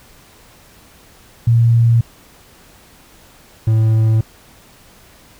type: tone pair in turn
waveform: sine / triangle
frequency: 116.54 / 110.72 Hz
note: A#2 / A2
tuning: 0 / +11 cents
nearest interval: minor second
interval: 89 cents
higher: first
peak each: -8 dBFS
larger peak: neither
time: 1.47-2.01 / 3.67-4.21 s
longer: neither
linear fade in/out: 5 ms
effects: pink hiss -46 dBFS RMS until 5.39 s